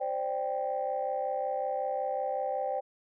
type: chord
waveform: sine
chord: C suspended second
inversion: none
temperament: just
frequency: 523.3 / 588.7 / 784.9 Hz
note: C5 / D5 / G5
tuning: 0 / +4 / +2 cents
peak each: -33 / -34 / -32 dBFS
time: 0-2.81 s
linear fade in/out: 20 ms
effects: tanh soft clip ceiling -21 dBFS